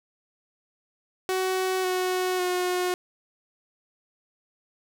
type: tone with pitch steps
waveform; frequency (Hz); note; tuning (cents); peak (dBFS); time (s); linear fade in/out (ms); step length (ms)
sawtooth; 374.3 / 367.9 / 361.5; F#4 / F#4 / F#4; +20 / -10 / -40; -20; 1.29-2.94; 0; 550
effects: none